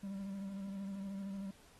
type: tone with vibrato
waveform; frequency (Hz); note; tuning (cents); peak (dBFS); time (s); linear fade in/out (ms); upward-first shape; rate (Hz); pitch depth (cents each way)
triangle; 196; G3; 0; -38; 0.03-1.51; 5; sine; 13; 36
effects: pink hiss -64 dBFS RMS until 1.79 s + AAC 32 kbps